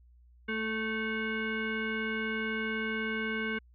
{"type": "tone with frequency modulation", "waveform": "sine", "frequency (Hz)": 880, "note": "A5", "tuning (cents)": 0, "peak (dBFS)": -30, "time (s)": [0.48, 3.59], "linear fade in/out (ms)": 10, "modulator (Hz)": 659, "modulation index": 2.3, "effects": ["added 60 Hz sine -56 dBFS peak until 3.74 s"]}